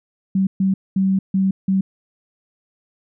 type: tone bursts at uneven times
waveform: sine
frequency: 191.8 Hz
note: G3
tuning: 37 cents flat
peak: -14 dBFS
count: 5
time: 0.35-0.47 / 0.6-0.74 / 0.96-1.19 / 1.34-1.51 / 1.68-1.81 s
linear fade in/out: 5 ms
effects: none